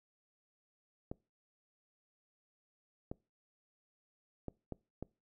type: clicks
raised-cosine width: 2 ms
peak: -27 dBFS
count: 5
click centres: 1.115 / 3.115 / 4.483 / 4.723 / 5.026 s
effects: noise-tail reverb RT60 0.3 s tail -24 dB re dry